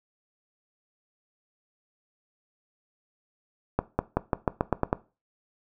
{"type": "accelerating click train", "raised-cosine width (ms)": 1, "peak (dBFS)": -8, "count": 9, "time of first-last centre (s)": [3.79, 4.929], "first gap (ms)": 200, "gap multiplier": 0.9, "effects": ["noise-tail reverb RT60 0.3 s tail -18 dB re dry"]}